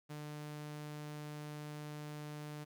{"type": "tone", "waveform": "sawtooth", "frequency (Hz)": 149.5, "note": "D3", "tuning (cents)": 31, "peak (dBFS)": -40, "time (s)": [0.09, 2.65], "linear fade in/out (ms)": 20, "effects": ["12-bit"]}